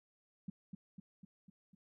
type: tone with echo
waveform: sine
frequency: 188.7 Hz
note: F#3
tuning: 34 cents sharp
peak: -38 dBFS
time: 0.48-0.5 s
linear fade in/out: 5 ms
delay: 250 ms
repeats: 5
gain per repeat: -4 dB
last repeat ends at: 1.75 s
effects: none